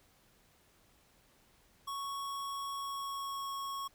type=tone with pitch glide; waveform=square; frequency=1109 to 1101.3 Hz; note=C#6 to C#6; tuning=0 to -12 cents; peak=-38 dBFS; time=1.87-3.88 s; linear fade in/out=10 ms; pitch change=-12 cents; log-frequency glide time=2.75-3.5 s; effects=pink hiss -67 dBFS RMS until 3.94 s